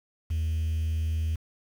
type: tone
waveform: triangle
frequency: 79.8 Hz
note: D#2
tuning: 44 cents sharp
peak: -22 dBFS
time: 0.3-1.36 s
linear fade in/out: 10 ms
effects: tanh soft clip ceiling -20 dBFS + 8-bit